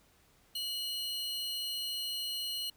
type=tone pair together; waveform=45% pulse; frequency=2941 / 4185 Hz; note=F#7 / C8; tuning=-11 / 0 cents; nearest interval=tritone; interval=611 cents; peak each=-37 / -37 dBFS; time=0.55-2.7 s; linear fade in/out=5 ms; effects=pink hiss -66 dBFS RMS until 2.76 s